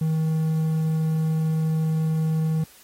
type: tone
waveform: triangle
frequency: 158.7 Hz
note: D#3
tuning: 35 cents sharp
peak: -18 dBFS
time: 0.01-2.64 s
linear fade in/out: 5 ms
effects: white hiss -51 dBFS RMS until 2.83 s + AAC 48 kbps